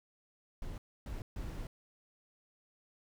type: noise bursts at uneven times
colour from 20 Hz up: brown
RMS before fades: -41 dBFS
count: 3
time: 0.62-0.78 / 1.06-1.22 / 1.36-1.67 s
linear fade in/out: 2 ms
effects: none